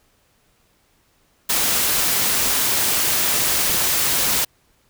white noise, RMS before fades -19 dBFS, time 1.49-4.45 s, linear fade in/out 10 ms, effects pink hiss -61 dBFS RMS until 4.89 s

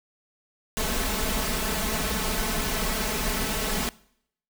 pink noise with comb filter, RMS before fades -27 dBFS, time 0.77-3.89 s, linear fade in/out 0 ms, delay 4.6 ms, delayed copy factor +1, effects noise-tail reverb RT60 0.7 s tail -22 dB re dry

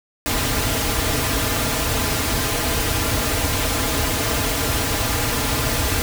pink noise with comb filter, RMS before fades -21 dBFS, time 0.26-6.02 s, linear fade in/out 0 ms, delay 5.4 ms, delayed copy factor -0.75, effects none

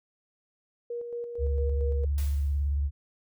sine tone with tremolo, 475.3 Hz, A#4, 34 cents sharp, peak -31 dBFS, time 0.9-2.05 s, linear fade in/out 5 ms, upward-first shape square, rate 4.4 Hz, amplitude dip 40%
sine tone with vibrato, 71.1 Hz, C#2, 45 cents sharp, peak -24 dBFS, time 1.38-2.91 s, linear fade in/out 50 ms, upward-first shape square, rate 18 Hz, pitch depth 59 cents each way
white noise with exponential decay, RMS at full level -42 dBFS, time 2.18-2.78 s, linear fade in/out 0 ms, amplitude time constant 130 ms
effects none

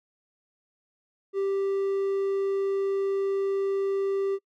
triangle tone, 392.2 Hz, G4, 1 cent sharp, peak -22 dBFS, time 1.33-4.39 s, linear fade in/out 50 ms, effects noise-tail reverb RT60 0.1 s tail -24 dB re dry

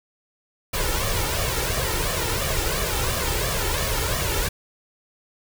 pink noise with flanger, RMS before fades -24 dBFS, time 0.73-4.49 s, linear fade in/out 10 ms, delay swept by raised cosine 1.7 to 2.25 ms, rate 2.9 Hz, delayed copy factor +0.7, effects none

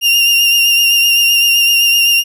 35% pulse tone with vibrato, 2794 Hz, F7, in tune, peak -6 dBFS, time 0.01-2.24 s, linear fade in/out 50 ms, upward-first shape triangle, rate 7.8 Hz, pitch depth 30 cents each way, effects none

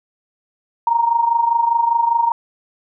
sine tone with amplitude modulation, 932.3 Hz, A#5, in tune, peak -10 dBFS, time 0.87-2.32 s, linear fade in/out 2 ms, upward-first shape sine, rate 25 Hz, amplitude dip 70%, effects none

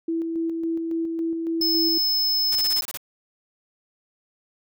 sine tone with tremolo, 329.6 Hz, E4, in tune, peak -22 dBFS, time 0.08-1.98 s, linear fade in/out 5 ms, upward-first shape square, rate 3.6 Hz, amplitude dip 30%
square tone, 5210 Hz, E8, 21 cents flat, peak -20 dBFS, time 1.61-2.81 s, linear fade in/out 5 ms
white noise bursts, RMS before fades -32 dBFS, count 8, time 2.52-2.973 s, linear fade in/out 2 ms, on 33 ms, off 27 ms
effects none

